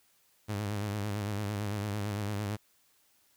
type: tone with vibrato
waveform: sawtooth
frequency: 103.2 Hz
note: G#2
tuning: 10 cents flat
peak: -28 dBFS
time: 0.48-2.57 s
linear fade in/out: 20 ms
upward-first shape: sine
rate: 8.9 Hz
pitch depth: 66 cents each way
effects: white hiss -68 dBFS RMS until 3.36 s